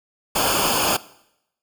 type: noise with comb filter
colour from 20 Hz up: pink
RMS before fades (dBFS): -20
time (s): 0.35-0.97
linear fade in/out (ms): 10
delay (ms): 0.51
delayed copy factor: -0.85
effects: noise-tail reverb RT60 0.8 s tail -20 dB re dry